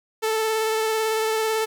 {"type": "tone with vibrato", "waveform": "sawtooth", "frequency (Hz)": 440, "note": "A4", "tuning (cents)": 0, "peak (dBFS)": -17, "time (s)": [0.22, 1.66], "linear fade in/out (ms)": 20, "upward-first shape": "triangle", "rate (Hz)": 18, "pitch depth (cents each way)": 21, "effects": ["9-bit"]}